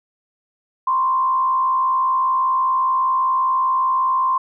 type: tone with frequency modulation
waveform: sine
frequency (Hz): 1046.5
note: C6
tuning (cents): 0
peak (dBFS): -15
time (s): 0.87-4.38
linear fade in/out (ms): 5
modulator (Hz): 65.1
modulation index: 0.51
effects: none